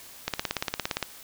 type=click train; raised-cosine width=0.2 ms; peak=-9 dBFS; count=14; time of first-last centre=0.28-1.027 s; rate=17.4 Hz; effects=white hiss -47 dBFS RMS until 1.23 s